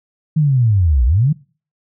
sine linear two-way sweep, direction down then up, 160 to 55.6 to 160 Hz, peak -10 dBFS, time 0.36-1.33 s, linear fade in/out 10 ms, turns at 1.05 s, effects noise-tail reverb RT60 0.4 s tail -23 dB re dry

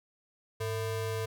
square ring-modulated tone, 277.2 Hz, C#4, in tune, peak -29 dBFS, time 0.6-1.26 s, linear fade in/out 10 ms, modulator 173 Hz, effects none

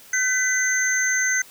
sine tone cluster, 1526 / 1998 / 6280 Hz, G6 / B6 / G8, -47 / +20 / +2 cents, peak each -23 dBFS, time 0.13-1.42 s, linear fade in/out 5 ms, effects white hiss -47 dBFS RMS until 1.5 s

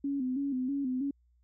sine tone with vibrato, 267.2 Hz, C4, 36 cents sharp, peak -29 dBFS, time 0.04-1.11 s, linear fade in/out 5 ms, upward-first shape square, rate 3.1 Hz, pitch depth 80 cents each way, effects added 60 Hz sine -64 dBFS peak until 1.43 s

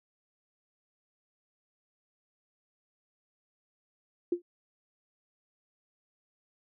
sine tone with exponential decay, 349.4 Hz, F4, 1 cent sharp, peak -21 dBFS, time 4.32-4.42 s, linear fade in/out 5 ms, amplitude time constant 20 ms, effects none

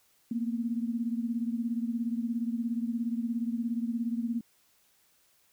sine beating tone pair, 229.6 / 246.6 Hz, A#3 / B3, -26 / -2 cents, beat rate 17 Hz, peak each -30 / -34 dBFS, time 0.31-4.41 s, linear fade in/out 5 ms, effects white hiss -67 dBFS RMS until 5.52 s

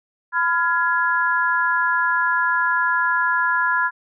sine chord, F diminished, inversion second, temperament just, 1005.8 / 1396.9 / 1676.3 Hz, Cb6 / F6 / Ab6, +31 / 0 / +16 cents, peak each -21 dBFS, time 0.32-3.91 s, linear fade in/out 50 ms, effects none

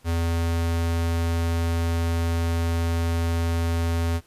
square tone, 83.8 Hz, E2, 29 cents sharp, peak -22 dBFS, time 0.04-4.21 s, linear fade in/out 50 ms, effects pink hiss -58 dBFS RMS until 4.26 s + resampled to 32000 Hz

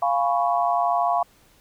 sine chord, C# dominant seventh, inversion first, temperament equal, 698.5 / 830.6 / 987.8 / 1108.7 Hz, E#5 / G#5 / B5 / C#6, 0 / 0 / 0 / 0 cents, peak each -21 / -27 / -26 / -26 dBFS, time 0.02-1.23 s, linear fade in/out 5 ms, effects pink hiss -57 dBFS RMS until 1.6 s

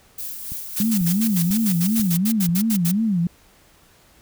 violet noise with tremolo, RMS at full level -30 dBFS, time 0.18-2.17 s, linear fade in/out 5 ms, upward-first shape sine, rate 3.5 Hz, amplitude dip 40%
click train, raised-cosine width 5 ms, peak -23 dBFS, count 5, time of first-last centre 0.52-2.49 s, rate 2.03 Hz
blue noise bursts, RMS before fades -25 dBFS, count 15, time 0.76-2.918 s, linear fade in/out 10 ms, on 72 ms, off 77 ms
sine tone with vibrato, 195.5 Hz, G3, 4 cents flat, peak -17 dBFS, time 0.8-3.27 s, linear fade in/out 2 ms, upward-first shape sine, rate 2.8 Hz, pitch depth 260 cents each way
effects pink hiss -54 dBFS RMS until 4.21 s

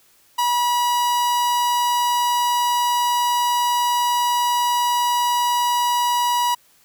45% pulse tone, 970 Hz, B5, 31 cents flat, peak -17 dBFS, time 0.38-6.55 s, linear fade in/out 10 ms, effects white hiss -56 dBFS RMS until 6.84 s

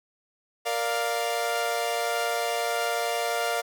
sawtooth chord, Bb major, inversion none, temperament equal, 466.2 / 587.3 / 698.5 Hz, Bb4 / D5 / F5, 0 / 0 / 0 cents, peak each -27 / -28 / -24 dBFS, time 0.65-3.62 s, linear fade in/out 20 ms, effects none

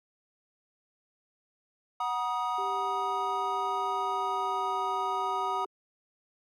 triangle chord, D# minor, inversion first, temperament equal with one note detuned, 740 / 956.3 / 1244.5 Hz, F#5 / A#5 / D#6, 0 / +44 / 0 cents, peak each -32 / -30 / -30 dBFS, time 2-5.65 s, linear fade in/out 5 ms
sine tone with pitch glide, 392 to 387.1 Hz, G4 to G4, 0 to -22 cents, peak -37 dBFS, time 2.58-5.66 s, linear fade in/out 5 ms, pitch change -22 cents, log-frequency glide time 3.85-4.72 s
effects MP3 96 kbps

